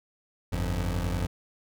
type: tone pair together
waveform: 25% pulse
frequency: 49.67 / 88 Hz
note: G1 / F2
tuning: +24 / +14 cents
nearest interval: minor seventh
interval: 990 cents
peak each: -26 dBFS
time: 0.52-1.27 s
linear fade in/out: 10 ms
effects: none